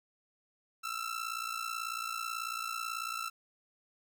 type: ring-modulated tone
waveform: sawtooth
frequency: 1333 Hz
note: E6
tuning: 19 cents sharp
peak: -29 dBFS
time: 0.83-3.3 s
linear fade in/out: 20 ms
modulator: 29.1 Hz
effects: none